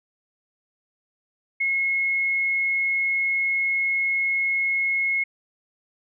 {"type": "tone", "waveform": "sine", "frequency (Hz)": 2170, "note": "C#7", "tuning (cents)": -37, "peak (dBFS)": -20, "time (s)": [1.6, 5.24], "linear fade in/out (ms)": 10, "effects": []}